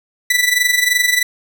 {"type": "tone with amplitude modulation", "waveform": "sawtooth", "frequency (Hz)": 1975.5, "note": "B6", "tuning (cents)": 0, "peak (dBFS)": -6, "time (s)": [0.3, 1.23], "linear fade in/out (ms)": 5, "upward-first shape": "sine", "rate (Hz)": 23, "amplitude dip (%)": 70, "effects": []}